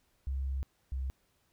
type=tone pair in turn; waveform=sine; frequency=67.1 / 65.83 Hz; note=C2 / C2; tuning=+44 / +11 cents; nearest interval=unison; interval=33 cents; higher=first; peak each=-31 / -32 dBFS; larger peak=first; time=0.27-0.63 / 0.92-1.1 s; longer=first; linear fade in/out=0 ms; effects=pink hiss -73 dBFS RMS until 1.52 s